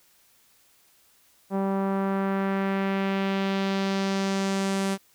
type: tone with low-pass filter sweep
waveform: sawtooth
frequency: 194.6 Hz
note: G3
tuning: 12 cents flat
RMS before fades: -26 dBFS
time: 1.5-4.98 s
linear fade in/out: 50 ms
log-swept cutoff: 870 to 10000 Hz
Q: 1.3
effects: white hiss -61 dBFS RMS until 5.14 s